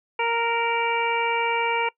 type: harmonic tone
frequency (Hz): 465.1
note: A#4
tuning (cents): -4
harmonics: 1 / 2 / 3 / 4 / 5 / 6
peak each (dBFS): -27 / -24 / -33 / -36 / -27 / -32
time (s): 0.19-1.89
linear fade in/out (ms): 5
effects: noise-tail reverb RT60 0.1 s tail -22 dB re dry